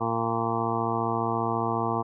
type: harmonic tone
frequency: 114.7 Hz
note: A#2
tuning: 28 cents flat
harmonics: 1 / 2 / 3 / 4 / 6 / 7 / 8 / 9 / 10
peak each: -33 / -33 / -33 / -33 / -33 / -33 / -33 / -33 / -33 dBFS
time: 0-2.03 s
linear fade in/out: 20 ms
effects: none